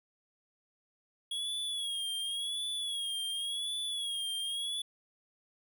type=tone with vibrato; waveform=square; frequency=3322 Hz; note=G#7; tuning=in tune; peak=-34 dBFS; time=1.31-4.82 s; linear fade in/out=5 ms; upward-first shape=sine; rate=0.91 Hz; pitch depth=75 cents each way; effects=none